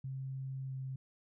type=tone with pitch glide; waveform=sine; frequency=133.3 to 132.23 Hz; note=C3 to C3; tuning=+33 to +19 cents; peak=-38 dBFS; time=0.04-0.96 s; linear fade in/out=5 ms; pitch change=-14 cents; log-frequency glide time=0.67-0.73 s; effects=none